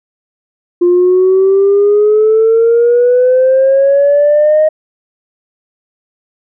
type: exponential sweep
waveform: sine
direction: up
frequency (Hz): 349.2 to 625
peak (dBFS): -4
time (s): 0.81-4.69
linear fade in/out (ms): 10
effects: tanh soft clip ceiling -2 dBFS